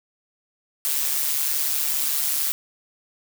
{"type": "noise with amplitude modulation", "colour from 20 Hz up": "blue", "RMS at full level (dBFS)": -21, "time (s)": [0.85, 2.52], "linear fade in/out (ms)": 0, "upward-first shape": "sine", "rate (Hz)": 145, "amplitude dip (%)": 55, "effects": []}